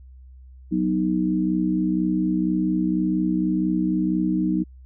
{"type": "chord", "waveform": "sine", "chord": "B major", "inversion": "second", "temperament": "equal", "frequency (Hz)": [185, 246.9, 311.1], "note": ["F#3", "B3", "D#4"], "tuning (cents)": [0, 0, 0], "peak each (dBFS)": [-23, -27, -22], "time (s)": [0.71, 4.64], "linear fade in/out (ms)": 20, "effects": ["added 64 Hz sine -42 dBFS peak until 4.85 s"]}